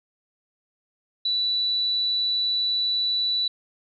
sine tone, 3956 Hz, B7, 2 cents sharp, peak -21 dBFS, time 1.25-3.48 s, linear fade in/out 5 ms, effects none

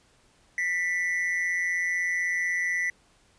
triangle tone with amplitude modulation, 1975.5 Hz, B6, in tune, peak -20 dBFS, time 0.58-2.9 s, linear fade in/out 2 ms, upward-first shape sine, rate 176 Hz, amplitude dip 65%, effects pink hiss -62 dBFS RMS until 3.38 s + resampled to 22050 Hz

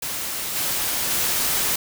white noise with level steps, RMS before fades -28 / -24 / -22 dBFS, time 0.02-1.76 s, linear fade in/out 5 ms, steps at 0.55 / 1.1 s, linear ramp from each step 10 ms, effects none

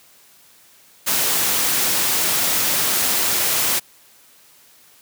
white noise, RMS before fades -19 dBFS, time 1.06-3.8 s, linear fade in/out 20 ms, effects white hiss -51 dBFS RMS until 5.01 s + high-pass 100 Hz 12 dB/octave

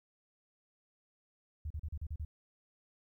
sine tone bursts, 76.3 Hz, D#2, 33 cents flat, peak -36 dBFS, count 7, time 1.65-2.25 s, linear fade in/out 5 ms, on 54 ms, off 37 ms, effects 13-bit

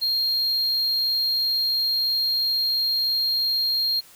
triangle tone, 4221 Hz, C8, 14 cents sharp, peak -19 dBFS, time 0.01-4.01 s, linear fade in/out 20 ms, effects white hiss -50 dBFS RMS until 4.15 s

